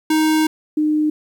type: tone pair in turn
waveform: square / sine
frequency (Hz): 312.4 / 304.7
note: D#4 / D#4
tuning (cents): +7 / -36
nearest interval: unison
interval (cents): 43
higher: first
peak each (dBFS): -14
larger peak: neither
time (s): 0.1-0.47 / 0.77-1.1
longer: first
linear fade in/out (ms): 5
effects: 9-bit